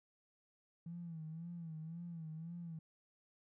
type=tone with vibrato; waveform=triangle; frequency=164.81 Hz; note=E3; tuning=in tune; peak=-40 dBFS; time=0.86-2.79 s; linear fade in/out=5 ms; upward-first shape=sine; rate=1.9 Hz; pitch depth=88 cents each way; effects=tanh soft clip ceiling -42 dBFS